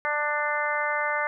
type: harmonic tone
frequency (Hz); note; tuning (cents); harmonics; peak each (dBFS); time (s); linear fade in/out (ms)
296.2; D4; +15; 2 / 3 / 4 / 5 / 6 / 7; -31 / -31 / -31 / -31 / -31 / -31; 0.05-1.27; 0
effects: none